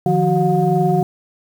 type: tone cluster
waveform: sine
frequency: 153.1 / 175.7 / 373.3 / 717 Hz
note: D#3 / F3 / F#4 / F5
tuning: -28 / +11 / +15 / +45 cents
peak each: -18 dBFS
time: 0.06-1.03 s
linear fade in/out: 2 ms
effects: tanh soft clip ceiling -3 dBFS + 7-bit